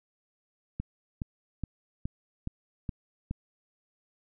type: click train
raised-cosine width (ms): 5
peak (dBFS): -20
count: 7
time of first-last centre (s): 0.8-3.31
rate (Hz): 2.39
effects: none